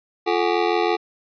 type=ring-modulated tone; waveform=25% pulse; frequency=392 Hz; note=G4; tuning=in tune; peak=-11 dBFS; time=0.26-0.97 s; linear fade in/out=20 ms; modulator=43 Hz; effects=resampled to 11025 Hz